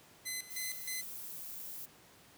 10% pulse tone with tremolo, 2033 Hz, B6, 50 cents sharp, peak -28 dBFS, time 0.25-1.02 s, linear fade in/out 20 ms, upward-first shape square, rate 3.2 Hz, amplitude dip 80%
violet noise, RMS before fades -45 dBFS, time 0.5-1.86 s, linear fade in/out 10 ms
effects pink hiss -60 dBFS RMS until 2.37 s + high-pass 100 Hz 12 dB/octave

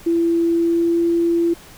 sine tone with pitch glide, 336.1 to 338.8 Hz, E4 to E4, +34 to +48 cents, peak -14 dBFS, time 0.06-1.54 s, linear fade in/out 10 ms, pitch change +14 cents, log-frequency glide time 0.55-1.01 s, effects pink hiss -43 dBFS RMS until 1.77 s

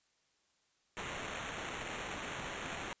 violet noise with sample-and-hold, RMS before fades -42 dBFS, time 0.97-2.93 s, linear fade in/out 0 ms, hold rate 4900 Hz, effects white hiss -75 dBFS RMS until 3 s + resampled to 16000 Hz

